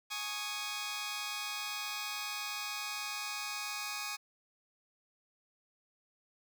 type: chord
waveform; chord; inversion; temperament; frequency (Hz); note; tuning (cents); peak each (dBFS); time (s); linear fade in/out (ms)
10% pulse; Ab suspended fourth; none; just; 830.6 / 1107.5 / 1245.9; Ab5 / Db6 / Eb6; 0 / -2 / +2; -34; 0.1-4.17; 20
effects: none